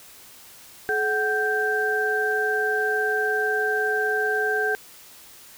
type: tone cluster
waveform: sine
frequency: 427.8 / 749 / 1569 Hz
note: A4 / F#5 / G6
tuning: -49 / +21 / +1 cents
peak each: -25 / -29 / -23 dBFS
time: 0.89-4.75 s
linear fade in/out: 0 ms
effects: white hiss -47 dBFS RMS until 5.57 s